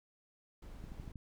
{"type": "noise", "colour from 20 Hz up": "brown", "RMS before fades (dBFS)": -50, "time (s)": [0.62, 1.12], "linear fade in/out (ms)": 5}
{"type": "click train", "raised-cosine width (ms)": 5, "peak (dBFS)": -34, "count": 5, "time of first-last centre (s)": [0.84, 1.157], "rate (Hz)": 12.6}
{"effects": []}